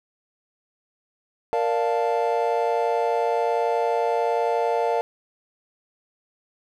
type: chord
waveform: triangle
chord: Bb major seventh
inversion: none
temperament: equal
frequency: 466.2 / 587.3 / 698.5 / 880 Hz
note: Bb4 / D5 / F5 / A5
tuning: 0 / 0 / 0 / 0 cents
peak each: -22 / -26 / -23 / -25 dBFS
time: 1.53-5.01 s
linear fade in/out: 0 ms
effects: none

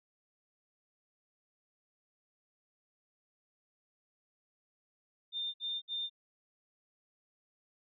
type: tone bursts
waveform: sine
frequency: 3610 Hz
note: A7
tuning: 44 cents sharp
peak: -34 dBFS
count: 3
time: 5.32-6.098 s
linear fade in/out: 50 ms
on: 220 ms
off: 59 ms
effects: none

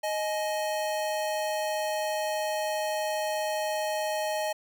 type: tone pair together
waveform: square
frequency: 622.3 / 845.4 Hz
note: D#5 / G#5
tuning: 0 / +31 cents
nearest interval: perfect fourth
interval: 531 cents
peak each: -30 / -33 dBFS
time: 0.03-4.53 s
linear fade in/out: 10 ms
effects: none

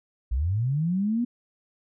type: linear sweep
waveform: sine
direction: up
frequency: 53.9 to 246.3 Hz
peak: -22 dBFS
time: 0.31-1.25 s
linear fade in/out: 10 ms
effects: none

